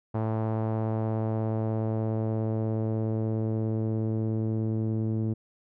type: tone with low-pass filter sweep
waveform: sawtooth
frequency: 110.4 Hz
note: A2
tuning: 6 cents sharp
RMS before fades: -28 dBFS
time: 0.14-5.34 s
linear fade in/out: 10 ms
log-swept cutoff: 880 to 320 Hz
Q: 1.4
effects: none